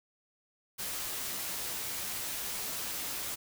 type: noise with comb filter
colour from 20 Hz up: white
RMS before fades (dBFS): -37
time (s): 0.78-3.36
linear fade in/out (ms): 20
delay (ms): 13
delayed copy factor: -0.5
effects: none